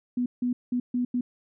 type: tone bursts at uneven times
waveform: sine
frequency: 246.2 Hz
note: B3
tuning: 5 cents flat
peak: -23 dBFS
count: 5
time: 0.17-0.26 / 0.42-0.53 / 0.72-0.8 / 0.94-1.05 / 1.14-1.21 s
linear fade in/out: 5 ms
effects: none